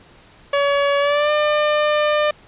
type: tone with pitch glide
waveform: sawtooth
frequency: 566 to 599.7 Hz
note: C#5 to D5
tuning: +36 to +36 cents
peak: -11 dBFS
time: 0.53-2.31 s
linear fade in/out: 5 ms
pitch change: +100 cents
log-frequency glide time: 0.99-1.31 s
effects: pink hiss -48 dBFS RMS until 2.47 s + resampled to 8000 Hz